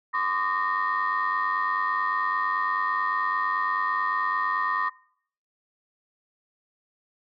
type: tone cluster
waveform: sine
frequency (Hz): 1024 / 1129 / 1218 / 1845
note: C6 / C#6 / D#6 / A#6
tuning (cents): -38 / +31 / -37 / -18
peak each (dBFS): -28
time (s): 0.13-4.9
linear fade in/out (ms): 20
effects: noise-tail reverb RT60 0.6 s tail -21 dB re dry + tanh soft clip ceiling -16 dBFS